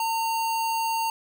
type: tone with sample-and-hold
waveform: sine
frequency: 906 Hz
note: A#5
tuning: 50 cents flat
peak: -23 dBFS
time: 0-1.1 s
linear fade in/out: 2 ms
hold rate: 3675 Hz
effects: none